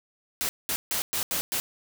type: noise bursts at uneven times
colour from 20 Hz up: white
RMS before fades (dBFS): -28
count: 6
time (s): 0.41-0.49 / 0.69-0.76 / 0.91-1.02 / 1.13-1.23 / 1.31-1.41 / 1.52-1.6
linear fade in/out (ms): 0
effects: none